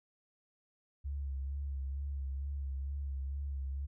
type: tone with vibrato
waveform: sine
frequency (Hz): 69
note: C#2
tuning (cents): -7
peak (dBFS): -35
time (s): 1.04-3.87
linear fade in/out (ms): 20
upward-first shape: sine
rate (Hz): 2.2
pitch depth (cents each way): 43
effects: none